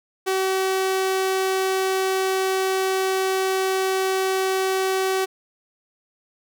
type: tone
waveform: sawtooth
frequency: 380.2 Hz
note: F#4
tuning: 47 cents sharp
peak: -16 dBFS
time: 0.26-5.26 s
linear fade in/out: 20 ms
effects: none